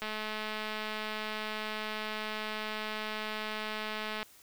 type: click train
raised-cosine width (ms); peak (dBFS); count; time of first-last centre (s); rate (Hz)
0.3; -21; 906; 0.02-4.229; 215
effects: white hiss -58 dBFS RMS until 4.42 s